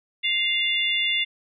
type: harmonic tone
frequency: 698.5 Hz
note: F5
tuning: in tune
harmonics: 3 / 4 / 5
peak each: -25 / -25 / -25 dBFS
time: 0.23-1.25 s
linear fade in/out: 20 ms
effects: none